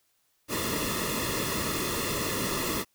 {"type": "noise with comb filter", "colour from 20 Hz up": "pink", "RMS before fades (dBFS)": -30, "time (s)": [0.48, 2.85], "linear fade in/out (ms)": 50, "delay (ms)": 1.3, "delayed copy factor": -0.8, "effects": ["white hiss -71 dBFS RMS until 2.94 s"]}